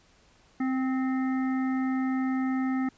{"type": "harmonic tone with a mistuned harmonic", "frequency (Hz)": 261.6, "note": "C4", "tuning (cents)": 0, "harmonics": [1, 3, 5, 7, 8], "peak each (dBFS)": [-25, -38, -40, -42, -46], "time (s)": [0.6, 2.89], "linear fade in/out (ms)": 5, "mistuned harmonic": 5, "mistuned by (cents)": -24, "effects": ["pink hiss -61 dBFS RMS until 2.97 s", "resampled to 16000 Hz"]}